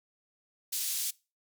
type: band-pass noise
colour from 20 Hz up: white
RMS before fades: -33 dBFS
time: 0.72-1.11 s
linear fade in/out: 10 ms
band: 4000 to 15000 Hz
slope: 12 dB/octave
effects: noise-tail reverb RT60 0.3 s tail -23 dB re dry